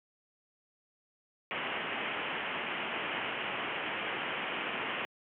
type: low-pass noise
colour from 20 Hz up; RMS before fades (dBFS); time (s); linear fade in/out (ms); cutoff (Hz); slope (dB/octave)
white; -36; 1.51-5.05; 0; 3100; 96
effects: high-pass 200 Hz 12 dB/octave